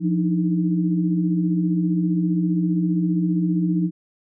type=tone cluster; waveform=sine; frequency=174.8 / 299.4 / 314.5 Hz; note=F3 / D4 / D#4; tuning=+2 / +33 / +19 cents; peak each=-19 / -28 / -24 dBFS; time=0-3.91 s; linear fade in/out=50 ms; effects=none